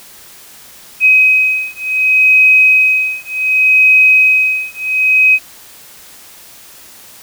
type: beating tone pair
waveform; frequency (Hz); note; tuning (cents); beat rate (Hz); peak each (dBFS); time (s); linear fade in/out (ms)
sine; 2528 / 2528.67; D#7 / D#7; +27 / +27; 0.67; -10; 1-5.39; 50
effects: white hiss -38 dBFS RMS until 7.22 s